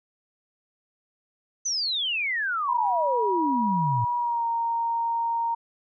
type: exponential sweep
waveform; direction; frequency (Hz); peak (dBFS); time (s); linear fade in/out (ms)
sine; down; 6210 to 110; -24; 1.65-4.05; 10
type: tone with pitch glide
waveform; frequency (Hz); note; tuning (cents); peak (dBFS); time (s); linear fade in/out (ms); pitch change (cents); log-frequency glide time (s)
sine; 965 to 927.8; B5 to A#5; -40 to -8; -23; 2.68-5.55; 10; -68; 4.17-4.45
effects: none

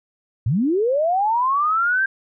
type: linear sweep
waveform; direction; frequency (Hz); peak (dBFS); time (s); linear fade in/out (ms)
sine; up; 95 to 1598; -16; 0.46-2.06; 5
effects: none

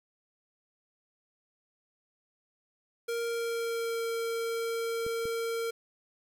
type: tone with pitch glide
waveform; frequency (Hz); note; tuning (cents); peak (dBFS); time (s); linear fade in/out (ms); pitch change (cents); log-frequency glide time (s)
square; 466.2 to 459.3; A#4 to A#4; 0 to -26; -31; 3.08-5.71; 10; -26; 3.22-4.04
type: clicks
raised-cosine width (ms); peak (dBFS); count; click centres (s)
3; -30; 2; 5.065 / 5.255
effects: 10-bit

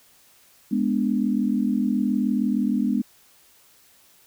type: chord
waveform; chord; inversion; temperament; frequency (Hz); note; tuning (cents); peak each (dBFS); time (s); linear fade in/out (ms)
sine; G# diminished; none; equal; 207.7 / 246.9 / 293.7; G#3 / B3 / D4; 0 / 0 / 0; -23 / -23 / -27; 0.71-3.02; 10
effects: white hiss -56 dBFS RMS until 4.26 s

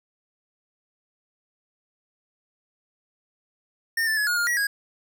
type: tone with pitch steps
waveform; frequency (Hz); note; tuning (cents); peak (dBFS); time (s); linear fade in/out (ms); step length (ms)
square; 1822 / 1761 / 1695 / 1438 / 1414 / 1918 / 1645; A#6 / A6 / G#6 / F#6 / F6 / A#6 / G#6; -40 / +1 / +35 / -50 / +21 / +49 / -17; -22; 3.97-4.67; 5; 100
effects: none

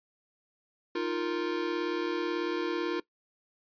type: chord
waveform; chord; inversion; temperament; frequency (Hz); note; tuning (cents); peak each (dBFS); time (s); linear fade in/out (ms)
square; Eb suspended second; none; equal; 311.1 / 349.2 / 466.2; Eb4 / F4 / Bb4; 0 / 0 / 0; -36 / -32 / -36; 0.95-3; 5
effects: noise-tail reverb RT60 0.1 s tail -20 dB re dry + resampled to 11025 Hz

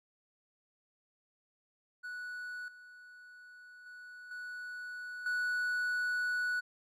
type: tone with level steps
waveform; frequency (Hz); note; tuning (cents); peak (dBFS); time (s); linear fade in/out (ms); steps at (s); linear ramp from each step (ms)
triangle; 1475; F#6; -6; -38 / -50 / -46 / -39 / -29; 2.03-6.61; 20; 2.68 / 3.86 / 4.31 / 5.26; 2
effects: none

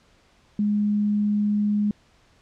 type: tone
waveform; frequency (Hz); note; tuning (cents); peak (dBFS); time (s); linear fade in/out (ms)
sine; 207.7; G#3; 0; -19; 0.59-1.91; 2
effects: pink hiss -59 dBFS RMS until 2.41 s + low-pass 6000 Hz 12 dB/octave

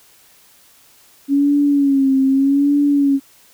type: tone with vibrato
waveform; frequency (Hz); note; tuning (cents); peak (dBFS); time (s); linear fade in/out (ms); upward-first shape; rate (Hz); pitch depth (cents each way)
sine; 277.2; C#4; 0; -11; 1.28-3.2; 50; sine; 0.82; 66
effects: white hiss -50 dBFS RMS until 3.53 s

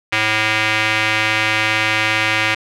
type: tone with band-pass filter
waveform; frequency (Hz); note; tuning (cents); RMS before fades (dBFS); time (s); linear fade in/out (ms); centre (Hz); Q
square; 108.8; A2; -19; -17; 0.12-2.55; 10; 2300; 2.1
effects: none

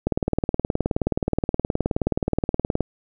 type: click train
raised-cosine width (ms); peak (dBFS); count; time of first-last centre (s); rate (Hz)
2; -7; 53; 0.07-2.807; 19
effects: none

